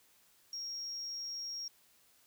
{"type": "tone", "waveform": "sine", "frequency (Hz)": 5588, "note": "F8", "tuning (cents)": 0, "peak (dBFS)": -37, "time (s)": [0.53, 1.68], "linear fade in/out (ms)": 2, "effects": ["tanh soft clip ceiling -36 dBFS", "white hiss -67 dBFS RMS until 2.26 s"]}